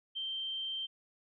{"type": "tone", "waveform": "sine", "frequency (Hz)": 3136, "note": "G7", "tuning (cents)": 0, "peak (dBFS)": -35, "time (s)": [0.15, 0.87], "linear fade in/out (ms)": 20, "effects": []}